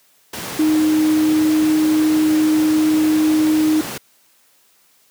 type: tone in noise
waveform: sine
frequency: 310.2 Hz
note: D#4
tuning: 5 cents flat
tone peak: -12 dBFS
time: 0.59-3.81 s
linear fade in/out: 5 ms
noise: pink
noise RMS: -27 dBFS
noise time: 0.33-3.98 s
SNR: +12 dB
effects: white hiss -56 dBFS RMS until 5.1 s + high-pass 150 Hz 12 dB/octave